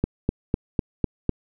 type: click train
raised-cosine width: 3 ms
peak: -7 dBFS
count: 6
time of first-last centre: 0.04-1.293 s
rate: 3.99 Hz
effects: none